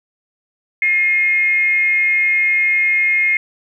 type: tone with frequency modulation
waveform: sine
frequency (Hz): 2136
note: C7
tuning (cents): +35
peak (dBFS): -12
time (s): 0.82-3.37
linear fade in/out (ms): 2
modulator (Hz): 366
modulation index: 0.34
effects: 9-bit